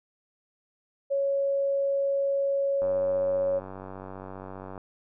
sine tone, 554.4 Hz, C#5, in tune, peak -23 dBFS, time 1.1-3.6 s, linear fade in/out 20 ms
click train, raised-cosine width 1 ms, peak -26 dBFS, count 187, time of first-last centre 2.82-4.778 s, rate 95 Hz
effects none

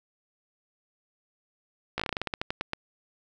slowing click train, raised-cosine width 0.3 ms, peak -13 dBFS, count 15, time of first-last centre 1.98-2.734 s, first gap 16 ms, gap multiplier 1.17, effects none

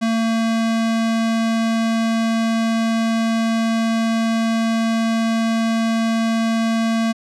square tone, 226.3 Hz, A3, 49 cents sharp, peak -17 dBFS, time 0.01-7.13 s, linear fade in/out 20 ms, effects low-pass 7000 Hz 12 dB/octave

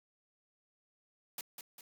white noise with echo, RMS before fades -41 dBFS, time 1.38-1.41 s, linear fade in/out 2 ms, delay 200 ms, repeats 2, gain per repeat -6 dB, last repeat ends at 1.81 s, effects high-pass 150 Hz 12 dB/octave

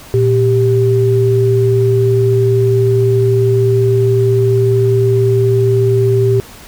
sine tone pair together, 116.54 / 392 Hz, A#2 / G4, 0 / 0 cents, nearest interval octave + major sixth, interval 2100 cents, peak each -11 dBFS, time 0.14-6.4 s, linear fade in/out 0 ms, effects pink hiss -36 dBFS RMS until 6.67 s

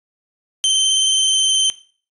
sawtooth tone with vibrato, 3105 Hz, G7, 17 cents flat, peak -10 dBFS, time 0.64-1.7 s, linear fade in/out 0 ms, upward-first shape sine, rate 19 Hz, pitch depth 21 cents each way, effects noise-tail reverb RT60 0.4 s tail -17 dB re dry + resampled to 24000 Hz

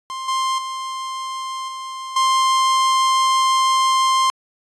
45% pulse tone with level steps, 1051 Hz, C6, 7 cents sharp, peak -26 / -18 / -25 / -28 / -14 dBFS, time 0.1-4.3 s, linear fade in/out 0 ms, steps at 0.28 / 0.58 / 1.68 / 2.16 s, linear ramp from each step 5 ms, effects resampled to 22050 Hz

